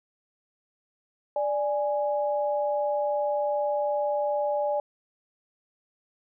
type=tone pair together; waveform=sine; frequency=588 / 830.6 Hz; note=D5 / G#5; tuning=+2 / 0 cents; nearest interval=tritone; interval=598 cents; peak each=-25 / -29 dBFS; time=1.36-4.8 s; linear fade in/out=2 ms; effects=none